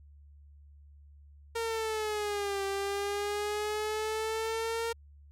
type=exponential two-way sweep; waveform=sawtooth; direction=down then up; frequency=462 to 392 to 462 Hz; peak=-27 dBFS; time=1.55-4.93 s; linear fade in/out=10 ms; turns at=2.64 s; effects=added 72 Hz sine -52 dBFS peak until 5.31 s + low-pass 12000 Hz 12 dB/octave